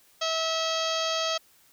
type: harmonic tone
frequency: 648 Hz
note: E5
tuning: 30 cents flat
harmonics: 1 / 2 / 3 / 4 / 5 / 6 / 7 / 8 / 9 / 10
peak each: -30 / -32 / -39 / -38 / -32 / -37 / -35 / -38 / -45 / -39 dBFS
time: 0.21-1.38 s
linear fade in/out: 10 ms
effects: white hiss -60 dBFS RMS until 1.72 s